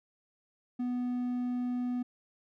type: tone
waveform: triangle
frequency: 246.9 Hz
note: B3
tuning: in tune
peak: -28 dBFS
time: 0.79-2.03 s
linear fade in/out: 10 ms
effects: none